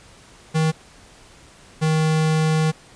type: tone pair in turn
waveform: square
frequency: 158.3 / 157.3 Hz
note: D#3 / D#3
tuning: +30 / +19 cents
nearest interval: unison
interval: 11 cents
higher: first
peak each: -17 dBFS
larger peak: neither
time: 0.54-0.72 / 1.81-2.72 s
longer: second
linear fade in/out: 20 ms
effects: pink hiss -48 dBFS RMS until 2.95 s + resampled to 22050 Hz